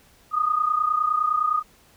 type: tone pair together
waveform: sine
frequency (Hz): 1214 / 1243.8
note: D#6 / D#6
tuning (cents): -43 / -1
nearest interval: unison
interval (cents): 42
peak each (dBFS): -24 / -21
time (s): 0.31-1.63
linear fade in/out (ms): 50
effects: pink hiss -56 dBFS RMS until 1.96 s